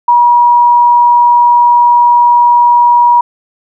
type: tone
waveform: sine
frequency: 960 Hz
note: B5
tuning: 49 cents flat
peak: -3 dBFS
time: 0.08-3.21 s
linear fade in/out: 5 ms
effects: none